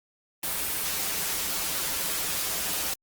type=noise with comb filter; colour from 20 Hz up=white; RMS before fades=-29 dBFS; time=0.43-2.94 s; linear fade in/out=5 ms; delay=8.4 ms; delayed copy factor=-0.75; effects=Opus 32 kbps